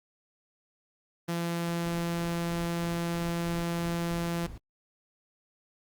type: tone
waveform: sawtooth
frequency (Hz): 170.1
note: F3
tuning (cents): -45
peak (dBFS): -25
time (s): 1.28-4.47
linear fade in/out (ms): 10
type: noise with tremolo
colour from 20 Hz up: brown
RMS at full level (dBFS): -43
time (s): 1.85-4.58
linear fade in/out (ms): 2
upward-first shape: square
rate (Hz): 3.1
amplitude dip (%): 65
effects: Opus 32 kbps